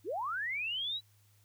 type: linear sweep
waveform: sine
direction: up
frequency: 270 to 3979 Hz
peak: -33 dBFS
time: 0.04-1.01 s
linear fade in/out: 50 ms
effects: added 103 Hz sine -64 dBFS peak until 1.44 s + white hiss -70 dBFS RMS until 1.44 s